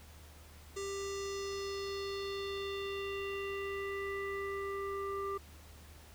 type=tone with low-pass filter sweep; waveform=square; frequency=395.2 Hz; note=G4; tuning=14 cents sharp; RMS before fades=-39 dBFS; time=0.76-5.38 s; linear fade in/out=10 ms; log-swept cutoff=7300 to 1300 Hz; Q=3.1; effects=added 76 Hz sine -54 dBFS peak until 6.14 s + pink hiss -58 dBFS RMS until 6.14 s